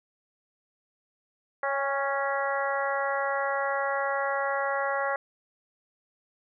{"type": "harmonic tone with a mistuned harmonic", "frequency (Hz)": 277.2, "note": "C#4", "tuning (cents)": 0, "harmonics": [2, 3, 4, 5, 6, 7], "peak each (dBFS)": [-30, -32, -33, -34, -35, -35], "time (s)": [1.63, 5.16], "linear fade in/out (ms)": 2, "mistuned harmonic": 3, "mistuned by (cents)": -23, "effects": []}